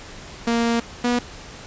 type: tone pair in turn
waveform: sawtooth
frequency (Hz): 233.1 / 242.7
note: A#3 / B3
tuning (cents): 0 / -30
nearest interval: minor second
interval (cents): 70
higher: second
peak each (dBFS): -14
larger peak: neither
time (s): 0.47-0.8 / 1.04-1.19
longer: first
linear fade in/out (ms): 5
effects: pink hiss -39 dBFS RMS until 1.66 s + resampled to 16000 Hz